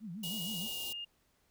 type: tone with vibrato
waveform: sine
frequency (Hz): 192.6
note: G3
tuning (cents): -30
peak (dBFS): -40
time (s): 0-0.69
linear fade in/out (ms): 50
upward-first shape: sine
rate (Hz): 6.4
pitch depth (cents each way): 270
type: band-stop noise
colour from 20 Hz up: white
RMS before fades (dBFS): -43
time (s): 0.23-0.93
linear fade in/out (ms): 5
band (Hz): 930 to 3000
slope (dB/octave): 48
type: tone with pitch glide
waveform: sine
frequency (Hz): 2877 to 2829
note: F#7 to F7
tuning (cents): -49 to +22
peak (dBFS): -39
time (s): 0.23-1.05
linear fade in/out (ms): 10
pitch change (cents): -29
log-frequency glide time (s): 0.51-0.83
effects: pink hiss -73 dBFS RMS until 1.5 s